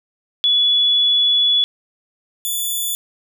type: tone pair in turn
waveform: sine / 5% pulse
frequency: 3413 / 3469 Hz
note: G#7 / A7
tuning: +47 / -25 cents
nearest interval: unison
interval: 28 cents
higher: second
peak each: -12 dBFS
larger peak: neither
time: 0.44-1.64 / 2.45-2.95 s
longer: first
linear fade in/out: 0 ms
effects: none